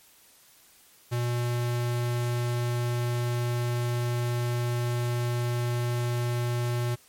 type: tone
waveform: square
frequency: 120.7 Hz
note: B2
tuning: 39 cents flat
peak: -26 dBFS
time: 1.11-6.96 s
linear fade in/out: 20 ms
effects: white hiss -57 dBFS RMS until 7.08 s + MP3 64 kbps